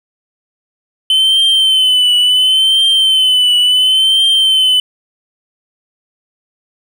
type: tone with vibrato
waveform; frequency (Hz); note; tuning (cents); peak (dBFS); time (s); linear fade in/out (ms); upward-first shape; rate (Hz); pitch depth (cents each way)
triangle; 3055; G7; -45; -6; 1.1-4.8; 2; triangle; 0.71; 63
effects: 8-bit